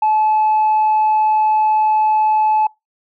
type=tone; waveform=sine; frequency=862 Hz; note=A5; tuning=36 cents flat; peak=-10 dBFS; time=0.02-2.67 s; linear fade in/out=5 ms; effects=noise-tail reverb RT60 0.2 s tail -25 dB re dry + tanh soft clip ceiling -9 dBFS